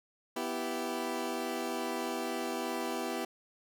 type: chord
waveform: 20% pulse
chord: E minor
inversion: second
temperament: equal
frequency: 246.9 / 329.6 / 392 Hz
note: B3 / E4 / G4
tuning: 0 / 0 / 0 cents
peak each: -33 dBFS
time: 0.36-3.25 s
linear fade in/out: 5 ms
effects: none